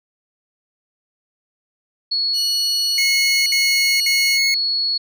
sine tone, 4365 Hz, C#8, 28 cents flat, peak -17 dBFS, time 2.11-4.98 s, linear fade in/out 10 ms
15% pulse tone with pitch glide, 2929 to 2900 Hz, F#7 to F#7, -18 to -35 cents, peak -19 dBFS, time 2.33-4.39 s, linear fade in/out 50 ms, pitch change -17 cents, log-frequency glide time 3.54-3.82 s
square tone bursts, 2177 Hz, C#7, 32 cents flat, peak -18 dBFS, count 3, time 2.98-4.542 s, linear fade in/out 2 ms, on 480 ms, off 61 ms
effects none

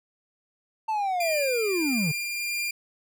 triangle linear sweep, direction down, 895 to 137.8 Hz, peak -22 dBFS, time 0.88-2.12 s, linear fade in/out 10 ms
sawtooth tone with tremolo, 2397 Hz, D7, 35 cents sharp, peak -23 dBFS, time 1.2-2.71 s, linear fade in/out 5 ms, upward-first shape triangle, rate 1.6 Hz, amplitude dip 30%
effects none

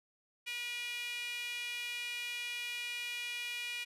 sawtooth tone with high-pass filter, 482.1 Hz, B4, 42 cents flat, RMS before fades -40 dBFS, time 0.46-3.85 s, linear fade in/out 20 ms, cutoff 2500 Hz, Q 5.1, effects resampled to 32000 Hz

